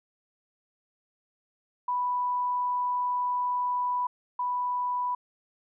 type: tone pair in turn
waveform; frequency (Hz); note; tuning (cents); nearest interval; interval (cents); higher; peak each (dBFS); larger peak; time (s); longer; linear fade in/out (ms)
sine; 987.8 / 987.8; B5 / B5; 0 / 0; unison; 0; neither; -25 / -26; first; 1.88-4.07 / 4.39-5.15; first; 5
effects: none